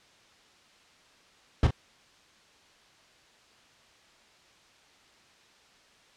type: noise with echo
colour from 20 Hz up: brown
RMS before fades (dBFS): -20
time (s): 1.63-1.67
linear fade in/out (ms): 2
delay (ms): 38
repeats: 1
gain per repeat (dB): -9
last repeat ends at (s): 1.708
effects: white hiss -59 dBFS RMS until 6.16 s + low-pass 5000 Hz 12 dB/octave